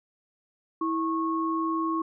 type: tone pair together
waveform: sine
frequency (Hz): 325.8 / 1095.9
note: E4 / C#6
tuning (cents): -20 / -20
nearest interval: octave + major sixth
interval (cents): 2100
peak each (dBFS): -27 / -28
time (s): 0.81-2.02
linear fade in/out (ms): 5
effects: none